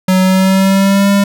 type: tone with pitch glide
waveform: square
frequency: 186.4 to 199.78 Hz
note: F#3 to G3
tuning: +13 to +33 cents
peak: -8 dBFS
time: 0.08-1.24 s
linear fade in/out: 5 ms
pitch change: +120 cents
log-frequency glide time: 0.21-1.12 s
effects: none